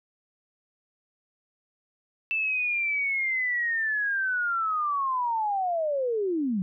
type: linear sweep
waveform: sine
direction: down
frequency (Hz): 2658 to 176.8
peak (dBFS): -24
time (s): 2.31-6.62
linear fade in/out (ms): 0
effects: none